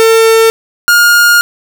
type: tone pair in turn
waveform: 45% pulse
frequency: 450.2 / 1419.4 Hz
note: A4 / F6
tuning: +40 / +28 cents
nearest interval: octave + minor sixth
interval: 1988 cents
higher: second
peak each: -4 dBFS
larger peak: neither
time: 0-0.5 / 0.88-1.41 s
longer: second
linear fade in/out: 0 ms
effects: none